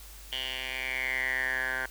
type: tone with band-pass filter sweep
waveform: 10% pulse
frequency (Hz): 129.7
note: C3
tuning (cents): -15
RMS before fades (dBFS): -32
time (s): 0.32-1.86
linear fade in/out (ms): 5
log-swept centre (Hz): 3000 to 1500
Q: 8.2
effects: added 50 Hz sine -47 dBFS peak until 1.9 s + white hiss -50 dBFS RMS until 1.9 s